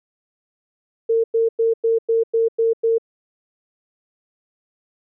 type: tone bursts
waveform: sine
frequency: 455.1 Hz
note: A#4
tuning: 42 cents flat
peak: -14 dBFS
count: 8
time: 1.09-2.983 s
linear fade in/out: 10 ms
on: 150 ms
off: 99 ms
effects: none